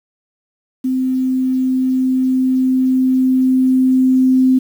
sine tone with level ramp, 258.8 Hz, C4, 19 cents flat, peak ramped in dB -14 to -8 dBFS, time 0.84-4.59 s, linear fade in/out 10 ms, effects 7-bit

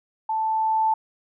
sine tone with level ramp, 880 Hz, A5, in tune, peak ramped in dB -22 to -17 dBFS, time 0.29-0.94 s, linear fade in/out 5 ms, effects none

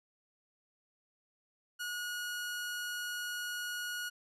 sawtooth tone, 1450 Hz, F#6, 35 cents flat, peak -33 dBFS, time 1.79-4.1 s, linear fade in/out 20 ms, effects resampled to 32000 Hz

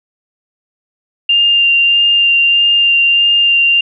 sine tone with vibrato, 2794 Hz, F7, in tune, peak -7 dBFS, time 1.29-3.81 s, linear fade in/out 5 ms, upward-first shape sine, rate 1.6 Hz, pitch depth 11 cents each way, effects none

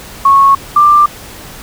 sine tone pair in turn, 1101 / 1184 Hz, C#6 / D6, -12 / +14 cents, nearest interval minor second, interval 126 cents, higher second, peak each -3 dBFS, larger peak neither, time 0.25-0.55 / 0.76-1.06 s, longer neither, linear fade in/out 5 ms, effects pink hiss -31 dBFS RMS until 1.62 s

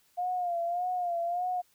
sine tone with vibrato, 705 Hz, F5, 16 cents sharp, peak -28 dBFS, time 0.17-1.62 s, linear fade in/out 20 ms, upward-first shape sine, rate 1.7 Hz, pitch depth 63 cents each way, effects white hiss -67 dBFS RMS until 1.74 s

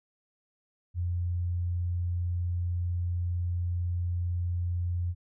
sine tone, 87.8 Hz, F2, 10 cents sharp, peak -27 dBFS, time 0.94-5.15 s, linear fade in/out 50 ms, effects none

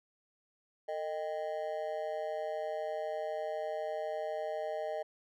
triangle tone with amplitude modulation, 620 Hz, D#5, 6 cents flat, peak -28 dBFS, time 0.88-5.03 s, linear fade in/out 10 ms, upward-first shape sine, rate 168 Hz, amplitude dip 100%, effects none

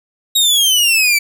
sawtooth exponential sweep, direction down, 3818 to 2292 Hz, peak -7 dBFS, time 0.35-1.19 s, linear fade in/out 10 ms, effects none

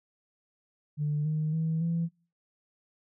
sine tone with pitch steps, 148.7 / 154.66 / 160.85 / 167.3 Hz, D3 / D#3 / E3 / E3, +22 / -10 / -42 / +26 cents, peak -25 dBFS, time 0.97-2.09 s, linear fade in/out 50 ms, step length 280 ms, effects noise-tail reverb RT60 0.4 s tail -24 dB re dry + tanh soft clip ceiling -22 dBFS

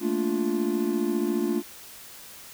triangle chord, Bb major seventh, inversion third, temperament just, 218.5 / 233.1 / 291.4 / 349.6 Hz, A3 / Bb3 / D4 / F4, -12 / 0 / -13 / +2 cents, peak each -27 / -30 / -27 / -25 dBFS, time 0-1.63 s, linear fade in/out 50 ms, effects white hiss -45 dBFS RMS until 2.53 s

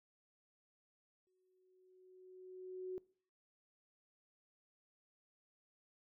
sine tone with exponential growth, 370.2 Hz, F#4, 1 cent sharp, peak -39 dBFS, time 1.27-2.98 s, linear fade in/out 0 ms, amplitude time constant 370 ms, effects noise-tail reverb RT60 0.5 s tail -23 dB re dry

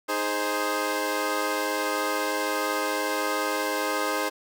15% pulse chord, Ab major, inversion second, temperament equal, 311.1 / 415.3 / 523.3 Hz, Eb4 / Ab4 / C5, 0 / 0 / 0 cents, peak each -24 / -24 / -22 dBFS, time 0.08-4.3 s, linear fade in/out 20 ms, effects none

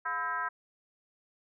sine tone with frequency modulation, 1300 Hz, E6, 24 cents flat, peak -30 dBFS, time 0.05-0.49 s, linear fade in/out 10 ms, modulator 295 Hz, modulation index 1.4, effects none

